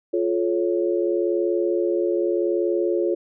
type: chord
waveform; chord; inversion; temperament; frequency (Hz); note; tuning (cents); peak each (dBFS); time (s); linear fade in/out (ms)
sine; F augmented; none; equal with one note detuned; 349.2 / 430 / 554.4; F4 / A4 / C#5; 0 / -40 / 0; -21 / -25 / -26; 0.13-3.15; 10
effects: none